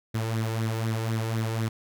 sawtooth tone with flanger, 112.1 Hz, A2, 33 cents sharp, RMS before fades -28 dBFS, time 0.14-1.69 s, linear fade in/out 10 ms, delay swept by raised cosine 0.51 to 2.31 ms, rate 4 Hz, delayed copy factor +0.6, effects none

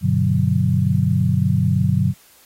sine chord, G major seventh, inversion none, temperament equal, 98 / 123.47 / 146.83 / 185 Hz, G2 / B2 / D3 / F#3, 0 / 0 / 0 / 0 cents, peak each -20 dBFS, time 0.01-2.14 s, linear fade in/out 50 ms, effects white hiss -51 dBFS RMS until 2.45 s + AAC 48 kbps

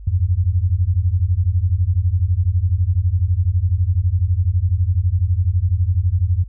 sine beating tone pair, 84.1 / 96.1 Hz, E2 / G2, +35 / -34 cents, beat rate 12 Hz, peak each -17 dBFS, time 0.07-6.44 s, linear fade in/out 5 ms, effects added 50 Hz sine -32 dBFS peak until 6.48 s

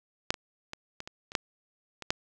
clicks, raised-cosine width 0.2 ms, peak -7 / -22 / -20 / -21 / -23 / -26 / -8 / -22 / -8 dBFS, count 9, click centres 0.305 / 0.342 / 0.734 / 1.004 / 1.075 / 1.319 / 1.352 / 2.023 / 2.105 s, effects none

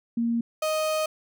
sine / 35% pulse tone pair in turn, 233.1 / 623.5 Hz, A#3 / D#5, 0 / +3 cents, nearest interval octave + perfect fourth, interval 1703 cents, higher second, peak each -22 dBFS, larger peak neither, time 0.17-0.41 / 0.62-1.06 s, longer second, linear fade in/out 5 ms, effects none

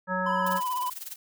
harmonic tone, 185 Hz, F#3, in tune, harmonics 1 / 3 / 5 / 7 / 9, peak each -32 / -32 / -32 / -32 / -32 dBFS, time 0.07-0.61 s, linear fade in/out 50 ms
triangle tone with vibrato, 1000 Hz, B5, 21 cents sharp, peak -25 dBFS, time 0.26-0.9 s, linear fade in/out 5 ms, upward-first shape triangle, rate 16 Hz, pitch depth 51 cents each way
blue noise with tremolo, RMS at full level -36 dBFS, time 0.46-1.16 s, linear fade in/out 5 ms, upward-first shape sine, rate 20 Hz, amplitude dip 85%
effects none

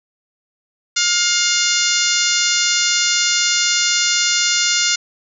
harmonic tone, 708 Hz, F5, 23 cents sharp, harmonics 2 / 3 / 4 / 5 / 6 / 7 / 8 / 9 / 10, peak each -23 / -23 / -23 / -23 / -23 / -23 / -23 / -23 / -23 dBFS, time 0.96-4.96 s, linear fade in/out 10 ms, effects none

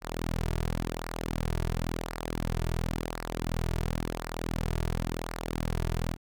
sawtooth tone with flanger, 41.2 Hz, E1, in tune, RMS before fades -32 dBFS, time 0.01-6.17 s, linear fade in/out 50 ms, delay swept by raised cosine 0.29 to 3.89 ms, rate 0.94 Hz, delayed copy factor -0.7, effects none

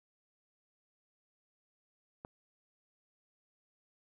click, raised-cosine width 1 ms, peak -30 dBFS, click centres 2.249 s, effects 12-bit

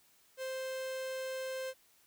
45% pulse tone, 523 Hz, C5, 1 cent flat, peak -37 dBFS, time 0.37-1.74 s, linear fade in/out 50 ms, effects white hiss -67 dBFS RMS until 2.06 s

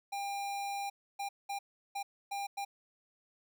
square tone bursts at uneven times, 800 Hz, G5, 35 cents sharp, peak -36 dBFS, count 6, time 0.12-0.9 / 1.19-1.29 / 1.49-1.59 / 1.95-2.03 / 2.31-2.47 / 2.57-2.65 s, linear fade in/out 10 ms, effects none

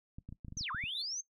clicks, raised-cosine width 5 ms, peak -33 dBFS, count 10, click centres 0.185 / 0.29 / 0.325 / 0.448 / 0.483 / 0.524 / 0.571 / 0.61 / 0.747 / 0.839 s
sine linear two-way sweep, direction down then up, 6450 to 987.8 to 6430 Hz, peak -36 dBFS, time 0.57-1.21 s, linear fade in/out 5 ms, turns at 0.71 s
triangle tone with exponential growth, 3541 Hz, A7, 10 cents sharp, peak -35 dBFS, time 0.67-1.02 s, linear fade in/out 5 ms, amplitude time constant 76 ms
effects noise-tail reverb RT60 0.1 s tail -18 dB re dry

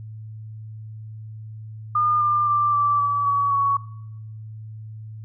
sine tone with pitch steps, 1212 / 1196 / 1180.2 / 1164.6 / 1149.3 / 1134.1 / 1119.1 Hz, D#6 / D6 / D6 / D6 / D6 / C#6 / C#6, -46 / +31 / +8 / -15 / -38 / +39 / +16 cents, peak -17 dBFS, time 1.95-3.77 s, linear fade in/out 5 ms, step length 260 ms, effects noise-tail reverb RT60 0.8 s tail -18 dB re dry + added 109 Hz sine -34 dBFS peak until 5.24 s

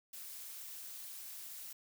blue noise with amplitude modulation, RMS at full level -45 dBFS, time 0.13-1.73 s, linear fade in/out 5 ms, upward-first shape sine, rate 227 Hz, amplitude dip 65%, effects none

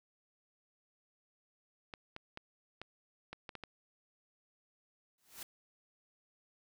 clicks, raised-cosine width 0.3 ms, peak -28 dBFS, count 8, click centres 1.938 / 2.164 / 2.374 / 2.816 / 3.33 / 3.492 / 3.553 / 3.637 s
white noise with exponential growth, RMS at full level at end -43 dBFS, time 5.18-5.43 s, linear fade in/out 2 ms, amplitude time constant 54 ms
effects none

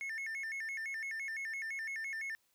triangle tone with vibrato, 1975.5 Hz, B6, in tune, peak -36 dBFS, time 0.01-2.35 s, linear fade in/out 0 ms, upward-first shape square, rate 5.9 Hz, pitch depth 170 cents each way, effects white hiss -75 dBFS RMS until 2.54 s

